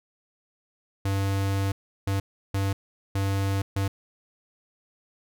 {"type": "tone bursts at uneven times", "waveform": "square", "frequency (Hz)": 98, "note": "G2", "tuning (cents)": 0, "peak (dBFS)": -24, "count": 5, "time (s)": [[1.05, 1.72], [2.07, 2.2], [2.54, 2.73], [3.15, 3.62], [3.76, 3.88]], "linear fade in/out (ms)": 5, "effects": []}